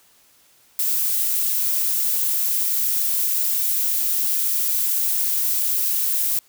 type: noise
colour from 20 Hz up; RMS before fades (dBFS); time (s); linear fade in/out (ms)
violet; -21; 0.79-6.39; 2
effects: white hiss -56 dBFS RMS until 6.48 s